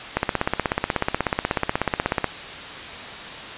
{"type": "click train", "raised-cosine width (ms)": 0.5, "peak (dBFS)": -4, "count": 35, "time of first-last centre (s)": [0.17, 2.243], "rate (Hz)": 16.4, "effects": ["white hiss -34 dBFS RMS until 3.57 s", "resampled to 8000 Hz"]}